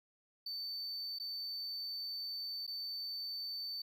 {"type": "tone with dropouts", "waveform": "triangle", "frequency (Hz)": 4545, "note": "C#8", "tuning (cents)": 42, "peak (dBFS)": -38, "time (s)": [0.46, 3.82], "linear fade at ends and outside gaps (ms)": 5, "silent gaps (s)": [[1.187, 1.198], [2.667, 2.676]], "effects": []}